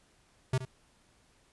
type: tone with echo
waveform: square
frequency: 129.6 Hz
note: C3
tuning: 16 cents flat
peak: -26 dBFS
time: 0.53-0.58 s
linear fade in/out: 5 ms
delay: 72 ms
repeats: 1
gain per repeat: -12 dB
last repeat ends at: 0.652 s
effects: pink hiss -66 dBFS RMS until 1.52 s + resampled to 24000 Hz